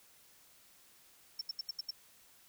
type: tone bursts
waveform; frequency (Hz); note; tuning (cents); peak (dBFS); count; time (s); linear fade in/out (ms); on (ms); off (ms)
triangle; 5410; E8; +44; -34; 6; 1.39-1.908; 5; 23; 76
effects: white hiss -63 dBFS RMS until 2.48 s